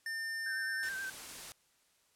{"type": "tone", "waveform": "square", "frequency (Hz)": 1800, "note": "A6", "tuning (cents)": 39, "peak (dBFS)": -37, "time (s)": [0.06, 0.89], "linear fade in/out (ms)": 2}
{"type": "tone with vibrato", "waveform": "sine", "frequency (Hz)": 1563, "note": "G6", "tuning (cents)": -6, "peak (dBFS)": -37, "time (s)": [0.46, 1.1], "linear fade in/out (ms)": 5, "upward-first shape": "sine", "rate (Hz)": 9.4, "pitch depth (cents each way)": 30}
{"type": "noise", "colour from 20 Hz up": "white", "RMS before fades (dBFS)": -46, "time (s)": [0.83, 1.52], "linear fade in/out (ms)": 0}
{"effects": ["white hiss -71 dBFS RMS until 2.15 s", "low-pass 11000 Hz 12 dB/octave"]}